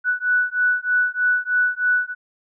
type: beating tone pair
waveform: sine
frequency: 1480 / 1483.2 Hz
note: F#6 / F#6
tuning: 0 / +4 cents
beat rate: 3.2 Hz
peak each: -20 dBFS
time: 0.04-2.15 s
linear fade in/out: 50 ms
effects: none